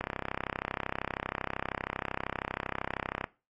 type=click train; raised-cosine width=0.5 ms; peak=-17 dBFS; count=107; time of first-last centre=0.01-3.242 s; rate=32.8 Hz; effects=noise-tail reverb RT60 0.3 s tail -19 dB re dry + AAC 32 kbps